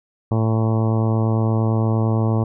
harmonic tone, 111.4 Hz, A2, 22 cents sharp, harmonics 1 / 2 / 3 / 4 / 5 / 6 / 7 / 8 / 9 / 10, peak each -17 / -23 / -27 / -29 / -31 / -33 / -34 / -35 / -36 / -37 dBFS, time 0.31-2.44 s, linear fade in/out 5 ms, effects none

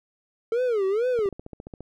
triangle tone with vibrato, 440 Hz, A4, in tune, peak -19 dBFS, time 0.52-1.29 s, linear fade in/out 2 ms, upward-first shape sine, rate 2.2 Hz, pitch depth 250 cents each way
click train, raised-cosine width 2 ms, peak -25 dBFS, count 10, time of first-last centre 1.19-1.806 s, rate 14.6 Hz
effects none

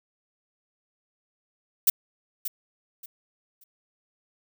violet noise with echo, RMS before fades -18 dBFS, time 1.87-1.9 s, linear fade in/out 5 ms, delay 580 ms, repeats 3, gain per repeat -12 dB, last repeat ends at 3.64 s, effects none

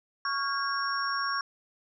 sine tone cluster, 1116 / 1402 / 1626 / 5530 Hz, C#6 / F6 / G#6 / F8, +11 / +6 / -37 / -18 cents, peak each -30 / -36 / -34 / -35 dBFS, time 0.25-1.41 s, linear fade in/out 2 ms, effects none

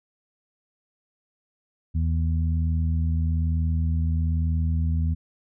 harmonic tone, 81.1 Hz, E2, 28 cents flat, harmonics 1 / 2 / 3, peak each -21 / -29 / -35 dBFS, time 1.94-5.15 s, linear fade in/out 20 ms, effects none

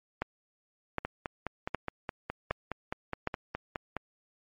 two click trains, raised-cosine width 0.5 ms, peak -18 / -15 dBFS, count 15 / 5, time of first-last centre 1.05-3.967 / 0.22-3.273 s, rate 4.8 / 1.31 Hz, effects MP3 48 kbps

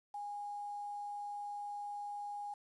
sine tone with quantisation, 821 Hz, G#5, 20 cents flat, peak -40 dBFS, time 0.14-2.54 s, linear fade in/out 5 ms, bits 10, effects resampled to 24000 Hz

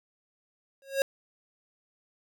square tone with exponential growth, 545 Hz, C#5, 29 cents flat, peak -20 dBFS, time 0.82-1.02 s, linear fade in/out 1 ms, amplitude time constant 43 ms, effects none

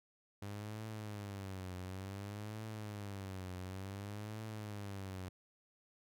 sawtooth tone with vibrato, 100 Hz, G2, 35 cents sharp, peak -39 dBFS, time 0.42-5.29 s, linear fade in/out 5 ms, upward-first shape triangle, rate 0.56 Hz, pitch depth 170 cents each way, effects none

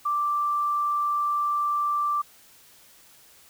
sine tone, 1174.7 Hz, D6, in tune, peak -22 dBFS, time 0.05-2.22 s, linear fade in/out 10 ms, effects white hiss -54 dBFS RMS until 3.49 s

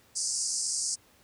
white band-pass noise, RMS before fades -31 dBFS, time 0.15-0.96 s, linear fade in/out 20 ms, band 4700 to 9400 Hz, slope 96 dB/octave, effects pink hiss -61 dBFS RMS until 1.23 s + high-pass 60 Hz 12 dB/octave

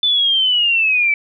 sine linear sweep, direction down, 3520 to 2291 Hz, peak -12 dBFS, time 0.03-1.14 s, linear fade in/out 2 ms, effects none

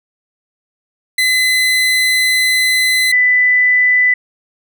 30% pulse / sine tone pair in turn, 2025 / 1993.7 Hz, B6 / B6, +43 / +16 cents, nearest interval unison, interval 27 cents, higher first, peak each -8 dBFS, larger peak neither, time 1.18-3.12 / 3.12-4.14 s, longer first, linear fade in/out 5 ms, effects none

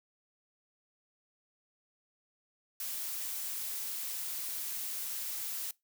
blue noise, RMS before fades -38 dBFS, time 2.8-5.71 s, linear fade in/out 2 ms, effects noise-tail reverb RT60 0.2 s tail -23 dB re dry

